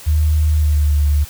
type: tone with pitch glide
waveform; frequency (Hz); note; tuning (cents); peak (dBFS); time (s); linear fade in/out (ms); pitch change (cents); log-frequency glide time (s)
sine; 76.8 to 73.2; D#2 to D2; -22 to -5; -11; 0.06-1.25; 20; -83; 0.52-0.92
effects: white hiss -37 dBFS RMS until 1.29 s